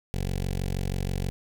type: tone with notch filter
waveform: 15% pulse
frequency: 46.25 Hz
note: F#1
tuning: in tune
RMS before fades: -29 dBFS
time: 0.14-1.3 s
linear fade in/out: 0 ms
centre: 1200 Hz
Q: 0.84
effects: none